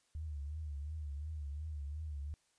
sine tone with vibrato, 74.6 Hz, D2, 28 cents sharp, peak -39 dBFS, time 0.15-2.34 s, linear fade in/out 0 ms, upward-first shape triangle, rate 2.8 Hz, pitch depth 120 cents each way, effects white hiss -75 dBFS RMS until 2.58 s + resampled to 22050 Hz

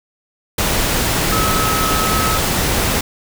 sine tone in noise, 1288 Hz, E6, 41 cents flat, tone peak -19 dBFS, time 1.32-2.38 s, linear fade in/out 5 ms, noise pink, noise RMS -17 dBFS, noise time 0.58-3.01 s, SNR -5 dB, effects none

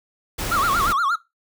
pink noise, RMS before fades -27 dBFS, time 0.38-0.93 s, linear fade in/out 10 ms
triangle tone with vibrato, 1238 Hz, D#6, 9 cents flat, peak -16 dBFS, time 0.51-1.16 s, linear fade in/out 10 ms, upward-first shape sine, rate 8.5 Hz, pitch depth 230 cents each way
effects noise-tail reverb RT60 0.2 s tail -18 dB re dry

